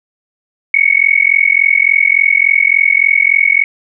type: tone with amplitude modulation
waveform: sine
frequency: 2217 Hz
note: C#7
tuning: in tune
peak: -3 dBFS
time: 0.74-3.64 s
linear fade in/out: 2 ms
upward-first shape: sine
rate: 43.5 Hz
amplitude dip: 100%
effects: none